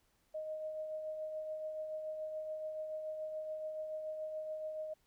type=tone with tremolo; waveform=sine; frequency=622.3 Hz; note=D#5; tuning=in tune; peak=-37 dBFS; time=0.34-4.94 s; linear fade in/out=10 ms; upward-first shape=triangle; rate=7 Hz; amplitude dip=40%; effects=pink hiss -75 dBFS RMS until 5.06 s